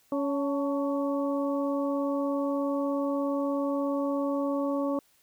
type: harmonic tone with a mistuned harmonic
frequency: 280.2 Hz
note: C#4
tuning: 19 cents sharp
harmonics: 1 / 2 / 3 / 4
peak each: -28 / -30 / -40 / -37 dBFS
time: 0.12-4.99 s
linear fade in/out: 2 ms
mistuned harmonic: 3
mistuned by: +76 cents
effects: white hiss -65 dBFS RMS until 5.22 s